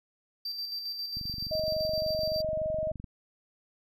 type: tone with tremolo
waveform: triangle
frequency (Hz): 4683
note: D8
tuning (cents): -6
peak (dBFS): -31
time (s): 0.45-2.42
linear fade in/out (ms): 5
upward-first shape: square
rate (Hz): 7.4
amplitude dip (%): 40
type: click train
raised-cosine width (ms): 5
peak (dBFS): -29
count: 45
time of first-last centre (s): 1.17-3.042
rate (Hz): 23.5
type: tone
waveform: sine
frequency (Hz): 626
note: D#5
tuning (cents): +10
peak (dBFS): -28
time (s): 1.51-2.92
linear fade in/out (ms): 10
effects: none